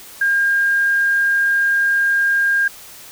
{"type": "tone", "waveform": "sine", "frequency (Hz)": 1610, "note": "G6", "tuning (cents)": 46, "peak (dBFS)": -13, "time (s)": [0.21, 2.68], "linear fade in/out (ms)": 5, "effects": ["white hiss -39 dBFS RMS until 3.11 s"]}